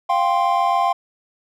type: chord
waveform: triangle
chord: F suspended second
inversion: none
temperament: just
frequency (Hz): 698.5 / 785.8 / 1047.7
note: F5 / G5 / C6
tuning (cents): 0 / +4 / +2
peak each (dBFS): -18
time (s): 0.09-0.93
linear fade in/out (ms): 10
effects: none